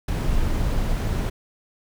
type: noise with ADSR envelope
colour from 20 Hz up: brown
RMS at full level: -18 dBFS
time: 0.08-1.3 s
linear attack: 7 ms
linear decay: 4 ms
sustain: -4 dB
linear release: 10 ms
effects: none